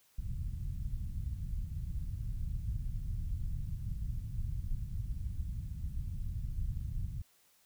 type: low-pass noise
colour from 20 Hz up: pink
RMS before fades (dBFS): -37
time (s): 0.18-7.22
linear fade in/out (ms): 5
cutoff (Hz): 130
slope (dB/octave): 24
effects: white hiss -68 dBFS RMS until 7.65 s